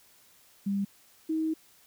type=tone pair in turn; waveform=sine; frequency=198.8 / 317.6 Hz; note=G3 / D#4; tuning=+25 / +36 cents; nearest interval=minor sixth; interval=811 cents; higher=second; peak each=-26 dBFS; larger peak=neither; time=0.66-0.85 / 1.29-1.54 s; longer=second; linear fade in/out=10 ms; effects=white hiss -60 dBFS RMS until 1.86 s